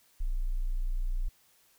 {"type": "tone", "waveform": "sine", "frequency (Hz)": 29.94, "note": "A#0", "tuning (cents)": 47, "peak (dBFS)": -27, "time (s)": [0.2, 1.29], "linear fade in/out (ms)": 10, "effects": ["white hiss -65 dBFS RMS until 1.78 s"]}